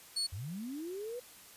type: tone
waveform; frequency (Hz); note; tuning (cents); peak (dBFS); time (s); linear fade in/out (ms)
35% pulse; 4394; C#8; -16; -30; 0.16-0.27; 10
type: linear sweep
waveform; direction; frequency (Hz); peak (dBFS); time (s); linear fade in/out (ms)
sine; up; 78.4 to 503; -38; 0.32-1.2; 10
effects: white hiss -55 dBFS RMS until 1.56 s + resampled to 32000 Hz